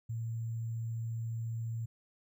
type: tone with sample-and-hold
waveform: sine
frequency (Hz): 114.3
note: A#2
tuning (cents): -34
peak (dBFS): -34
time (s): 0.09-1.86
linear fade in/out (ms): 10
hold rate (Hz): 7350
effects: none